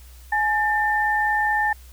sine tone pair together, 842.8 / 1792 Hz, G#5 / A6, +25 / +31 cents, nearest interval octave + minor second, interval 1306 cents, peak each -21 dBFS, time 0.32-1.73 s, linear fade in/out 5 ms, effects added 62 Hz sine -42 dBFS peak until 1.92 s + white hiss -52 dBFS RMS until 1.92 s

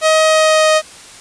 sawtooth tone with pitch glide, 631 to 624.1 Hz, D#5 to D#5, +24 to +5 cents, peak -5 dBFS, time 0.01-0.82 s, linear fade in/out 50 ms, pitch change -19 cents, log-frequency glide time 0.23-0.71 s, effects white hiss -37 dBFS RMS until 1.2 s + resampled to 22050 Hz

